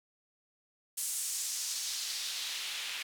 white noise with band-pass filter sweep, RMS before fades -37 dBFS, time 0.97-3.03 s, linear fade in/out 10 ms, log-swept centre 9000 to 2600 Hz, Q 1.5, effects none

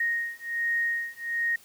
sine beating tone pair, 1864.7 / 1866 Hz, A#6 / A#6, 0 / +1 cents, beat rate 1.3 Hz, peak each -29 dBFS, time 0-1.56 s, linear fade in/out 5 ms, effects white hiss -55 dBFS RMS until 1.64 s

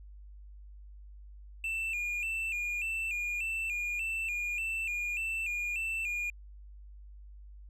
triangle tone with vibrato, 2545 Hz, D#7, 39 cents sharp, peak -30 dBFS, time 1.64-6.3 s, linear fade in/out 2 ms, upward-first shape square, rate 1.7 Hz, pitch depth 81 cents each way, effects added 50 Hz sine -47 dBFS peak until 7.69 s

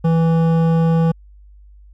triangle tone with hard clipping, 164.4 Hz, E3, 4 cents flat, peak -14 dBFS, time 0.04-1.12 s, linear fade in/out 10 ms, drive 16 dB, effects added 50 Hz sine -41 dBFS peak until 1.93 s

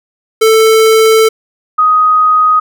square / sine tone pair in turn, 442.3 / 1251 Hz, A4 / D#6, +9 / +9 cents, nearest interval octave + tritone, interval 1800 cents, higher second, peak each -5 dBFS, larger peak neither, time 0.41-1.29 / 1.78-2.6 s, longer first, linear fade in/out 10 ms, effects none

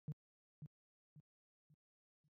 sine tone with echo, 150.8 Hz, D3, 46 cents sharp, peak -38 dBFS, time 0.08-0.12 s, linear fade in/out 0 ms, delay 540 ms, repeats 4, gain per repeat -9 dB, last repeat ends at 2.28 s, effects tanh soft clip ceiling -37 dBFS + high-pass 100 Hz 12 dB/octave

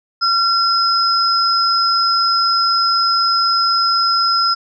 sine tone pair together, 1364 / 5088 Hz, F6 / D#8, -41 / +38 cents, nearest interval octave + major seventh, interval 2279 cents, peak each -15 dBFS, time 0.21-4.55 s, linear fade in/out 20 ms, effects none

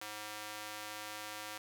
square tone with high-pass filter, 106.1 Hz, G#2, 38 cents sharp, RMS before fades -45 dBFS, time 0.01-1.58 s, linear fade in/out 5 ms, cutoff 840 Hz, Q 0.53, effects 11-bit

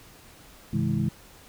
sine tone cluster, 98.4 / 131.7 / 160.5 / 208.9 / 325.7 Hz, G2 / C3 / E3 / G#3 / E4, +7 / +12 / -46 / +10 / -21 cents, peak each -33 / -28 / -28 / -27 / -36 dBFS, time 0.73-1.09 s, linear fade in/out 5 ms, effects pink hiss -51 dBFS RMS until 1.48 s

